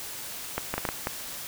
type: clicks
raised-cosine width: 0.5 ms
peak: -12 dBFS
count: 6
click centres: 0.58 / 0.74 / 0.78 / 0.852 / 0.889 / 1.071 s
effects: white hiss -38 dBFS RMS until 1.47 s